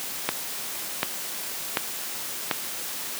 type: click train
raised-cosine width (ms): 0.3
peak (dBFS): -5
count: 4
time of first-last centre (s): 0.29-2.512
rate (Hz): 1.35
effects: white hiss -33 dBFS RMS until 3.19 s + high-pass 150 Hz 12 dB/octave